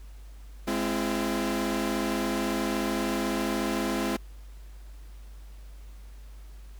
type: chord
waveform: sawtooth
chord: Ab augmented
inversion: none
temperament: equal with one note detuned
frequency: 207.7 / 261.6 / 337.9 Hz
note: Ab3 / C4 / E4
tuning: 0 / 0 / +43 cents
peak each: -27 dBFS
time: 0.67-4.17 s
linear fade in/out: 10 ms
effects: added 50 Hz sine -42 dBFS peak until 6.79 s + pink hiss -59 dBFS RMS until 6.79 s